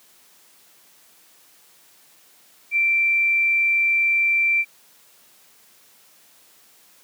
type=tone; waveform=sine; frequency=2349 Hz; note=D7; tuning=in tune; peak=-16 dBFS; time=2.71-4.65 s; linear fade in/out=50 ms; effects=white hiss -54 dBFS RMS until 7.03 s + high-pass 150 Hz 12 dB/octave